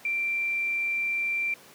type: tone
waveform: sine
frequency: 2356 Hz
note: D7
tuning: 5 cents sharp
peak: -25 dBFS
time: 0.05-1.54 s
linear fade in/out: 2 ms
effects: pink hiss -51 dBFS RMS until 1.74 s + high-pass 200 Hz 12 dB/octave